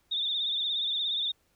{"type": "tone with vibrato", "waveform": "sine", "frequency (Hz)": 3607, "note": "A7", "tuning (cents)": 42, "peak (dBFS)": -27, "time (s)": [0.11, 1.32], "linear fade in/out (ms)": 10, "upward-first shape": "triangle", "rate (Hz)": 17, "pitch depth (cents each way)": 85, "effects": ["pink hiss -70 dBFS RMS until 1.55 s"]}